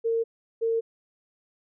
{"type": "tone pair in turn", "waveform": "sine", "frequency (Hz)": [457.2, 455.4], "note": ["A#4", "A#4"], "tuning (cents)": [-34, -40], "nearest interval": "unison", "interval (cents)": 6, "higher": "first", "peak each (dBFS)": -22, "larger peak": "neither", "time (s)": [[0.04, 0.24], [0.61, 0.81]], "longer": "neither", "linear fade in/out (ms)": 20, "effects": []}